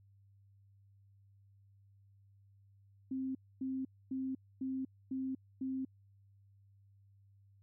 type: tone bursts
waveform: sine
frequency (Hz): 263.2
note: C4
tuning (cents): +10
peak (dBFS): -35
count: 6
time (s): 3.11-5.85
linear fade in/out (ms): 5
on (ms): 240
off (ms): 260
effects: added 99 Hz sine -62 dBFS peak until 7.62 s